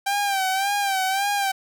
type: tone with vibrato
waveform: sawtooth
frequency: 784 Hz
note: G5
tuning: in tune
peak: -17 dBFS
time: 0.06-1.52 s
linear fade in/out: 10 ms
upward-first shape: sine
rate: 1.8 Hz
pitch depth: 69 cents each way
effects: none